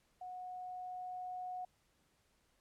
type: tone with level ramp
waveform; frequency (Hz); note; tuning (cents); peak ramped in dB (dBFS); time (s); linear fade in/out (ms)
sine; 731; F#5; -21; -44 to -40; 0.21-1.65; 5
effects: pink hiss -75 dBFS RMS until 2.6 s + low-pass 12000 Hz 12 dB/octave